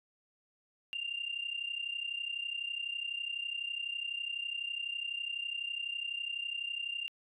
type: tone pair together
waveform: sine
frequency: 2780 / 2812 Hz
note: F7 / F7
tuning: -9 / +11 cents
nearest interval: unison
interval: 20 cents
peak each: -37 / -38 dBFS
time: 0.93-7.08 s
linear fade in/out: 0 ms
effects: tanh soft clip ceiling -28 dBFS